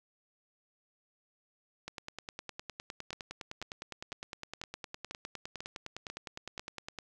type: two click trains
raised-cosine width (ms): 0.2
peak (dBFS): -23 / -23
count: 8 / 51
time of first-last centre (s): 3.13-6.595 / 1.88-6.987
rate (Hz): 2.02 / 9.79
effects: none